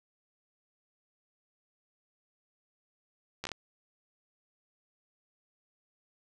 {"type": "slowing click train", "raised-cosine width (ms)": 0.2, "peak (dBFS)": -19, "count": 5, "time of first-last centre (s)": [3.44, 3.517], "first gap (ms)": 13, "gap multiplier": 1.27, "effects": []}